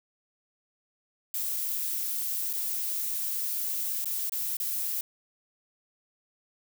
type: noise with dropouts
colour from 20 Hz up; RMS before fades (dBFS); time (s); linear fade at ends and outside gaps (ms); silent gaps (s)
violet; -31; 1.34-5.01; 2; 2.53-2.535 / 4.045-4.056 / 4.296-4.321 / 4.569-4.6
effects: none